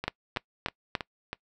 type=two click trains; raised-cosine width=0.3 ms; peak=-17 / -11 dBFS; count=5 / 4; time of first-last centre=0.04-1.33 / 0.08-0.952 s; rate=3.1 / 3.44 Hz; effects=noise-tail reverb RT60 0.1 s tail -23 dB re dry